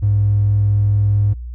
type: tone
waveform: triangle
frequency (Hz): 102.4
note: G#2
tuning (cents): -24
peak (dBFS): -8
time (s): 0.02-1.34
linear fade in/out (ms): 20
effects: tanh soft clip ceiling -9 dBFS + added 60 Hz sine -26 dBFS peak until 1.54 s